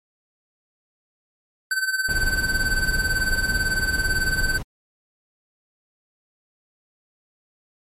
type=tone with tremolo; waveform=square; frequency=1537 Hz; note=G6; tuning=35 cents flat; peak=-19 dBFS; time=1.71-4.58 s; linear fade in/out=2 ms; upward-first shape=sine; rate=18 Hz; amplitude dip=70%
type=noise; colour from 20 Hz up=brown; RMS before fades=-26 dBFS; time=2.08-4.63 s; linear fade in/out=10 ms
effects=MP3 64 kbps